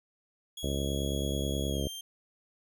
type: tone with pitch glide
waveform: sawtooth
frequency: 3333 to 3168 Hz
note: G#7 to G7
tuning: +5 to +18 cents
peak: -36 dBFS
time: 0.57-2.01 s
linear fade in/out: 5 ms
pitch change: -87 cents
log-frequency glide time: 1.68-1.84 s
type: harmonic tone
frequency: 69.4 Hz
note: C#2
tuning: 3 cents sharp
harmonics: 1 / 2 / 3 / 4 / 5 / 6 / 7 / 8 / 9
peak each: -33 / -36 / -38 / -39 / -40 / -41 / -41 / -42 / -43 dBFS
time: 0.63-1.88 s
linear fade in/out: 5 ms
effects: none